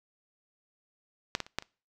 clicks, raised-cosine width 0.2 ms, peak -10 / -15 / -30 / -12 / -28 dBFS, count 5, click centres 1.351 / 1.403 / 1.465 / 1.586 / 1.624 s, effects noise-tail reverb RT60 0.4 s tail -26 dB re dry

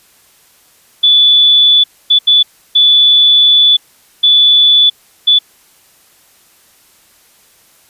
sine tone bursts at uneven times, 3463 Hz, A7, 28 cents flat, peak -4 dBFS, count 6, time 1.03-1.84 / 2.1-2.19 / 2.27-2.43 / 2.75-3.77 / 4.23-4.9 / 5.27-5.39 s, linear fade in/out 10 ms, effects white hiss -48 dBFS RMS until 7.89 s + resampled to 32000 Hz

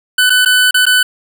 25% pulse tone with dropouts, 1500 Hz, F#6, 23 cents sharp, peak -4 dBFS, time 0.18-1.03 s, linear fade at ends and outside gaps 5 ms, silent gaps 0.297-0.302 / 0.45-0.458 / 0.71-0.743 / 0.855-0.865 s, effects none

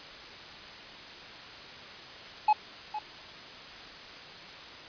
triangle tone with echo, 850 Hz, G#5, 40 cents sharp, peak -17 dBFS, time 2.48-2.53 s, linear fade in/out 5 ms, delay 460 ms, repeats 1, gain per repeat -13 dB, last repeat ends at 2.99 s, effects white hiss -45 dBFS RMS until 4.88 s + resampled to 11025 Hz

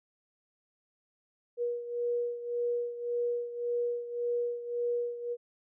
sine beating tone pair, 479.1 / 480.9 Hz, A#4 / B4, +47 / -46 cents, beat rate 1.8 Hz, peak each -31 / -36 dBFS, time 1.57-5.37 s, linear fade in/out 50 ms, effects none

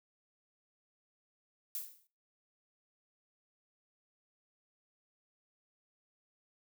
violet noise with exponential decay, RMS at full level -36 dBFS, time 1.75-2.07 s, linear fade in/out 1 ms, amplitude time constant 68 ms, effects noise-tail reverb RT60 0.3 s tail -17 dB re dry

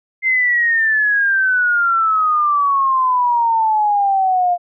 sine exponential sweep, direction down, 2093 to 698.5 Hz, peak -12 dBFS, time 0.22-4.58 s, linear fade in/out 50 ms, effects none

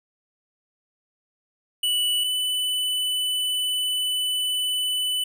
square tone pair in turn, 2960 / 2993 Hz, F#7 / F#7, 0 / +19 cents, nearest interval unison, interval 19 cents, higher second, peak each -21 / -23 dBFS, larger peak first, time 1.83-2.24 / 2.24-5.24 s, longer second, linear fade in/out 5 ms, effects none

